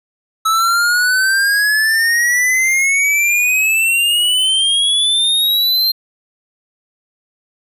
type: exponential sweep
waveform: square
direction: up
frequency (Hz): 1299 to 4186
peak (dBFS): -12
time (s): 0.45-5.92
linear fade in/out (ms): 10
effects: resampled to 32000 Hz